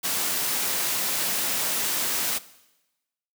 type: noise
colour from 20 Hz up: white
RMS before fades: -26 dBFS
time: 0.03-2.39 s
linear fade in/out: 20 ms
effects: noise-tail reverb RT60 1.0 s tail -18 dB re dry + high-pass 150 Hz 12 dB/octave